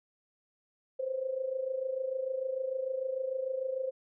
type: tone with amplitude modulation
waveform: sine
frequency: 523.3 Hz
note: C5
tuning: in tune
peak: -28 dBFS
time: 0.99-3.91 s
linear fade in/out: 10 ms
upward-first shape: sine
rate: 26.7 Hz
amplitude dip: 70%
effects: none